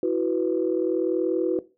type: chord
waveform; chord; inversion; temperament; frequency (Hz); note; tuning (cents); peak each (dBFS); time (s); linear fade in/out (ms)
sine; E suspended second; none; equal; 329.6 / 370 / 493.9; E4 / F#4 / B4; 0 / 0 / 0; -25 / -23 / -26; 0.03-1.59; 2
effects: noise-tail reverb RT60 0.3 s tail -18 dB re dry + tanh soft clip ceiling -11 dBFS